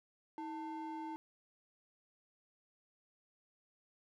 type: ring-modulated tone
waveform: triangle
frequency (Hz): 604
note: D5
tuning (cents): +48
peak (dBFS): -36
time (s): 0.38-1.16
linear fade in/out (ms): 0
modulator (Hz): 285
effects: none